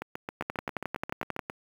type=two click trains; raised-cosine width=0.5 ms; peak=-19 / -15 dBFS; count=12 / 12; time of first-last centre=0.02-1.498 / 0.41-1.392 s; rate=7.44 / 11.2 Hz; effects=high-pass 80 Hz 12 dB/octave + 7-bit